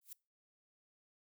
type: noise with exponential growth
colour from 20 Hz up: violet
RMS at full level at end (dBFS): -44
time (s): 0.01-0.13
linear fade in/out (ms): 5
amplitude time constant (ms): 25
effects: noise-tail reverb RT60 0.3 s tail -23 dB re dry